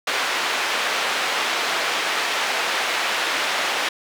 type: band-pass noise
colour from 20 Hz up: white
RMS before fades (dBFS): -23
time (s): 0.07-3.89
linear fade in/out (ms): 5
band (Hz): 480 to 2900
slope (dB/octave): 12
effects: none